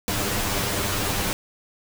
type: noise with comb filter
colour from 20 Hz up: pink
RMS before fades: -25 dBFS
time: 0.08-1.33 s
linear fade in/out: 0 ms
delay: 10 ms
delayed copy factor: +0.65
effects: none